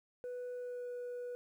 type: tone with pitch glide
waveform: sine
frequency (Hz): 493.9 to 489.4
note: B4 to B4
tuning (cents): 0 to -16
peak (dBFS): -37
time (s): 0.24-1.35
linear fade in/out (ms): 0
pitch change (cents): -16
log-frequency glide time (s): 0.54-0.92
effects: tanh soft clip ceiling -39 dBFS + 12-bit